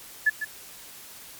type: tone with echo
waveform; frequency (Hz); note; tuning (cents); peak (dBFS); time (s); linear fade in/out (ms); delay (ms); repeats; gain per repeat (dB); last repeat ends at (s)
sine; 1722; A6; -38; -16; 0.26-0.3; 10; 150; 1; -10; 0.45
effects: white hiss -45 dBFS RMS until 1.39 s + MP3 96 kbps